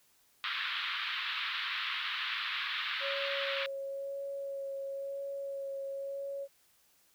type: band-pass noise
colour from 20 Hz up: white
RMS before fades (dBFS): -36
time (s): 0.44-3.66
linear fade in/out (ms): 0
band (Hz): 1100 to 3800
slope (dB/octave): 48
type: tone with vibrato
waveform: sine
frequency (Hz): 552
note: C#5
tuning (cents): -7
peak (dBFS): -36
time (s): 3-6.48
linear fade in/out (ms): 50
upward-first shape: sine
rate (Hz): 0.98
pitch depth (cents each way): 13
effects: white hiss -68 dBFS RMS until 7.14 s